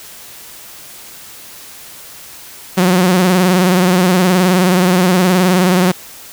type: tone with vibrato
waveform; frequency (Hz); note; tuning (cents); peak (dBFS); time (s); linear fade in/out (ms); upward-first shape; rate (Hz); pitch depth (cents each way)
sawtooth; 182.3; F#3; -25; -5; 2.77-5.92; 10; sine; 19; 69
effects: white hiss -35 dBFS RMS until 6.32 s